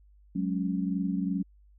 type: chord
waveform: sine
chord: F# suspended second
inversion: none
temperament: equal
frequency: 185 / 207.7 / 277.2 Hz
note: F#3 / G#3 / C#4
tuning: 0 / 0 / 0 cents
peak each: -29 / -33 / -32 dBFS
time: 0.35-1.43 s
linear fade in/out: 10 ms
effects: added 50 Hz sine -55 dBFS peak until 1.78 s